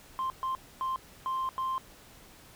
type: tone bursts at uneven times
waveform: sine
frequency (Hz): 1050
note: C6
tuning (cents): +6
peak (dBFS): -27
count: 5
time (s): 0.19-0.3 / 0.43-0.55 / 0.81-0.96 / 1.26-1.49 / 1.58-1.78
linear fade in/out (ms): 0
effects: tanh soft clip ceiling -27 dBFS + pink hiss -54 dBFS RMS until 2.55 s